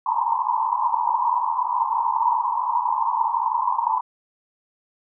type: band-pass noise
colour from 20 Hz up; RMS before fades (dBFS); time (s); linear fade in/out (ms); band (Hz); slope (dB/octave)
white; -22; 0.06-4.01; 5; 900 to 1000; 96
effects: none